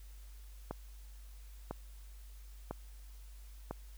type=click train; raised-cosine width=1 ms; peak=-24 dBFS; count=4; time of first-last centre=0.71-3.71 s; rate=1 Hz; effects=added 50 Hz sine -49 dBFS peak until 3.97 s + white hiss -64 dBFS RMS until 3.97 s